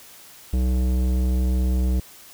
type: tone with tanh clipping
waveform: sine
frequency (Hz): 62.8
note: B1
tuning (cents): +30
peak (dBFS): -20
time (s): 0.53-2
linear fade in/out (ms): 5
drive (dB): 15
effects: white hiss -46 dBFS RMS until 2.33 s